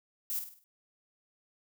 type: noise with echo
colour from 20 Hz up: violet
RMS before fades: -34 dBFS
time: 0.3-0.39 s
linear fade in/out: 0 ms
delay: 50 ms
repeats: 5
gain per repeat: -7 dB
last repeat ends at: 0.64 s
effects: none